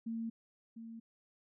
sine tone with echo, 227.5 Hz, A#3, 42 cents flat, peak -36 dBFS, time 0.06-0.3 s, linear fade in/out 10 ms, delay 700 ms, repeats 1, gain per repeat -9 dB, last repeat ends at 1 s, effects none

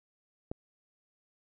click, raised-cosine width 2 ms, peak -22 dBFS, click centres 0.515 s, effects none

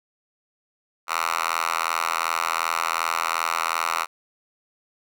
5% pulse tone with high-pass filter, 82.7 Hz, E2, 6 cents sharp, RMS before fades -25 dBFS, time 1.07-4.07 s, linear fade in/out 50 ms, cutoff 1300 Hz, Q 3.7, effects none

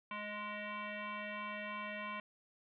sine tone with frequency modulation, 627 Hz, D#5, 13 cents sharp, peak -40 dBFS, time 0.11-2.2 s, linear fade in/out 2 ms, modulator 417 Hz, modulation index 5.1, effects none

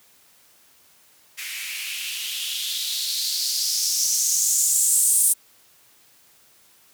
violet noise with band-pass filter sweep, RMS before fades -23 dBFS, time 1.37-5.34 s, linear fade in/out 20 ms, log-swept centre 2100 to 9300 Hz, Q 3.9, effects white hiss -56 dBFS RMS until 6.93 s + high-pass 60 Hz 12 dB/octave

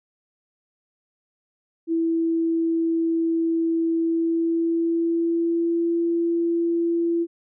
sine tone with pitch glide, 329.6 to 337.9 Hz, E4 to E4, 0 to +43 cents, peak -19 dBFS, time 1.87-7.27 s, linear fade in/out 50 ms, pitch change +43 cents, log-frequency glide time 3.95-5.93 s, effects none

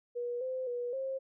sine tone with pitch steps, 482.8 / 516 / 485.5 / 533 Hz, B4 / C5 / B4 / C5, -39 / -24 / -30 / +32 cents, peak -33 dBFS, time 0.15-1.19 s, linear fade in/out 20 ms, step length 260 ms, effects none

